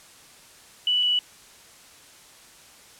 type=tone pair in turn; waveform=sine; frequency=2963 / 2952 Hz; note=F#7 / F#7; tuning=+2 / -5 cents; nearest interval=unison; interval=7 cents; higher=first; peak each=-19 dBFS; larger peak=neither; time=0.87-1.03 / 1.03-1.19 s; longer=neither; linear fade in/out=2 ms; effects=white hiss -50 dBFS RMS until 2.99 s + low-pass 10000 Hz 12 dB/octave